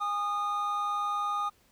triangle tone pair together, 820 / 1228.6 Hz, G#5 / D#6, -22 / -22 cents, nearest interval perfect fifth, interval 700 cents, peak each -33 / -27 dBFS, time 0-1.5 s, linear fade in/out 20 ms, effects pink hiss -65 dBFS RMS until 1.71 s

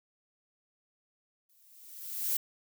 violet noise with exponential growth, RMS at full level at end -28 dBFS, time 1.49-2.37 s, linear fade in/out 5 ms, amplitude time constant 190 ms, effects none

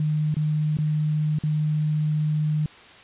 sine tone with dropouts, 152.5 Hz, D#3, 34 cents flat, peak -20 dBFS, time 0-2.66 s, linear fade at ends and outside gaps 2 ms, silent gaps 0.343-0.367 / 0.77-0.786 / 1.387-1.436 s, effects white hiss -47 dBFS RMS until 3.03 s + resampled to 8000 Hz

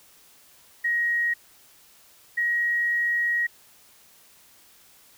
sine tone pair in turn, 1888 / 1895.4 Hz, A#6 / A#6, +22 / +28 cents, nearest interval unison, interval 6 cents, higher second, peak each -21 dBFS, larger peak neither, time 0.84-1.34 / 2.37-3.47 s, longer second, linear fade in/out 10 ms, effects white hiss -55 dBFS RMS until 5.17 s

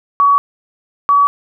sine tone pair in turn, 1130 / 1137.9 Hz, C#6 / C#6, +33 / +45 cents, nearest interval unison, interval 12 cents, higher second, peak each -7 dBFS, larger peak neither, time 0.2-0.38 / 1.09-1.27 s, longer neither, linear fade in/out 0 ms, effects none

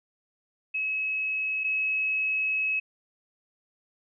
sine tone pair in turn, 2570 / 2570 Hz, E7 / E7, -45 / -45 cents, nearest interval unison, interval 0 cents, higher neither, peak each -26 / -24 dBFS, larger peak second, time 0.74-1.64 / 1.64-2.8 s, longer second, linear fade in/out 10 ms, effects none

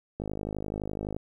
click train, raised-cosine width 2 ms, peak -20 dBFS, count 51, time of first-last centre 0.2-1.165 s, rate 51.8 Hz, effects 10-bit

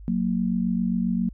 sine tone pair together, 182.9 / 230.4 Hz, F#3 / A#3, -20 / -20 cents, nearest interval major third, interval 400 cents, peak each -24 dBFS, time 0.08-1.29 s, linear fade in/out 0 ms, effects added 50 Hz sine -39 dBFS peak until 1.33 s

